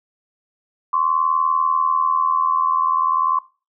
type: tone pair together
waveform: sine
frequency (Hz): 1046.5 / 1126.8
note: C6 / C#6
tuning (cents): 0 / +28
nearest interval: minor second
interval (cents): 128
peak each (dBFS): -18 / -19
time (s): 0.93-3.39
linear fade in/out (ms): 5
effects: noise-tail reverb RT60 0.3 s tail -17 dB re dry